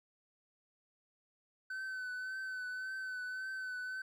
triangle tone with vibrato, 1518 Hz, F#6, 44 cents sharp, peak -37 dBFS, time 1.7-4.02 s, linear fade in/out 5 ms, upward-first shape triangle, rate 1.8 Hz, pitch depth 33 cents each way, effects none

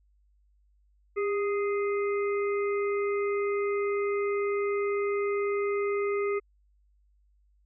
harmonic tone with a mistuned harmonic, 415.3 Hz, G#4, in tune, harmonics 1 / 3 / 5 / 6, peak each -26 / -36 / -38 / -47 dBFS, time 1.16-6.4 s, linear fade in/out 20 ms, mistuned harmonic 1, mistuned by -48 cents, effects added 50 Hz sine -62 dBFS peak until 7.65 s

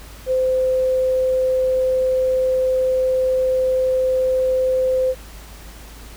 sine tone, 516 Hz, C5, 24 cents flat, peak -15 dBFS, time 0.26-5.15 s, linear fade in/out 50 ms, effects added 53 Hz sine -38 dBFS peak until 6.16 s + pink hiss -42 dBFS RMS until 6.16 s

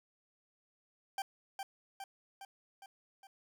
40% pulse tone with echo, 784 Hz, G5, in tune, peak -34 dBFS, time 1.18-1.22 s, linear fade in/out 2 ms, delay 410 ms, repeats 5, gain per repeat -4 dB, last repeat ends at 3.27 s, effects none

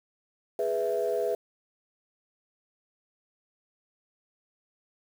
sine chord, E major, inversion first, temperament equal, 415.3 / 493.9 / 659.3 Hz, G#4 / B4 / E5, 0 / 0 / 0 cents, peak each -29 dBFS, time 0.59-1.35 s, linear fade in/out 2 ms, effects tanh soft clip ceiling -18 dBFS + 8-bit

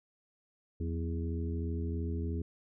harmonic tone with a mistuned harmonic, 83 Hz, E2, 12 cents sharp, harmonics 1 / 2 / 3 / 4 / 5, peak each -33 / -42 / -41 / -44 / -44 dBFS, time 0.8-2.42 s, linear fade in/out 5 ms, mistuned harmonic 2, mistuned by +100 cents, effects none

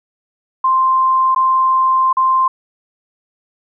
sine tone with dropouts, 1046.5 Hz, C6, in tune, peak -10 dBFS, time 0.64-2.48 s, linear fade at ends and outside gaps 5 ms, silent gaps 1.348-1.36 / 2.129-2.169 s, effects none

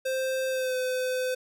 square tone with pitch glide, 523.3 to 509.6 Hz, C5 to C5, 0 to -46 cents, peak -27 dBFS, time 0.05-1.35 s, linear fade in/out 10 ms, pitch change -46 cents, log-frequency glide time 0.49-0.76 s, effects none

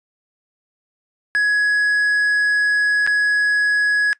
triangle tone with dropouts, 1676 Hz, G#6, 15 cents sharp, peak -12 dBFS, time 1.35-4.13 s, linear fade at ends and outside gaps 0 ms, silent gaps 3.065-3.074 s, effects noise-tail reverb RT60 0.1 s tail -21 dB re dry + resampled to 22050 Hz

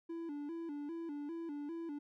triangle tone with vibrato, 311.1 Hz, D#4, in tune, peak -38 dBFS, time 0.09-1.99 s, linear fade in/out 10 ms, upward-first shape square, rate 2.5 Hz, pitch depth 120 cents each way, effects none

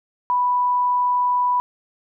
sine tone, 987 Hz, B5, 1 cent flat, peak -16 dBFS, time 0.3-1.6 s, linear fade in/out 0 ms, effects none

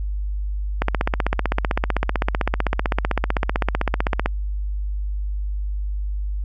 click train, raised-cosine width 0.5 ms, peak -4 dBFS, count 55, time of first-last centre 0.82-4.259 s, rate 15.7 Hz, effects added 50 Hz sine -22 dBFS peak until 6.44 s

